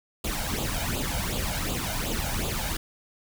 pink noise with flanger, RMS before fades -29 dBFS, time 0.24-2.77 s, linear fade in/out 5 ms, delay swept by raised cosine 0.26 to 1.36 ms, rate 2.7 Hz, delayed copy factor +0.7, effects none

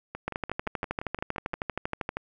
two click trains, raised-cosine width 0.5 ms, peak -20 / -14 dBFS, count 9 / 25, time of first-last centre 0.15-1.534 / 0.28-2.17 s, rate 5.78 / 12.7 Hz, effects none

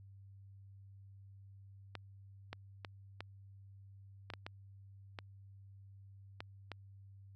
clicks, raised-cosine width 0.3 ms, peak -27 dBFS, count 10, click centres 1.953 / 2.53 / 2.848 / 3.206 / 4.302 / 4.337 / 4.465 / 5.188 / 6.405 / 6.717 s, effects added 98 Hz sine -54 dBFS peak until 7.35 s

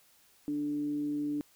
sine tone with frequency modulation, 293.7 Hz, D4, in tune, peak -30 dBFS, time 0.48-1.41 s, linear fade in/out 0 ms, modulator 144 Hz, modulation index 0.21, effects white hiss -64 dBFS RMS until 1.55 s

